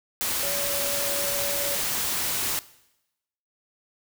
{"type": "tone in noise", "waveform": "sine", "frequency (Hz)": 567, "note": "C#5", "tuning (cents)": 39, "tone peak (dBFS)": -32, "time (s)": [0.43, 1.75], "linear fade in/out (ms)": 0, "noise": "white", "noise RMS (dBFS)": -27, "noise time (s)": [0.21, 2.59], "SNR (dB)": -8, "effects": ["noise-tail reverb RT60 0.9 s tail -19 dB re dry"]}